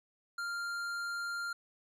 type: tone with tanh clipping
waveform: triangle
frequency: 1395 Hz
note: F6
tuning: 2 cents flat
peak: -37 dBFS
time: 0.38-1.53 s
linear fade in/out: 5 ms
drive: 17 dB
effects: none